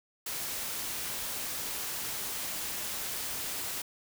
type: noise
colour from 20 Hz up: white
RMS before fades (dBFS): -36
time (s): 0.26-3.82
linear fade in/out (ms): 5
effects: none